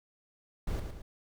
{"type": "noise with echo", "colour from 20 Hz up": "brown", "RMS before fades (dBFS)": -32, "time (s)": [0.67, 0.8], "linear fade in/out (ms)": 5, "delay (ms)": 110, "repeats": 2, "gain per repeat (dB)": -6, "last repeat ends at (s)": 1.02, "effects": []}